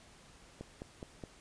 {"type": "click train", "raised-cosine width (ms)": 2, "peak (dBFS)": -29, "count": 4, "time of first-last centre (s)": [0.61, 1.238], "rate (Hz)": 4.78, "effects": ["pink hiss -59 dBFS RMS until 1.4 s", "resampled to 22050 Hz"]}